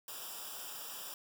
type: noise with comb filter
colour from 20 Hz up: white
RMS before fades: -45 dBFS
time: 0.08-1.14 s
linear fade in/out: 2 ms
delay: 0.47 ms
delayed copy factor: -0.9
effects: none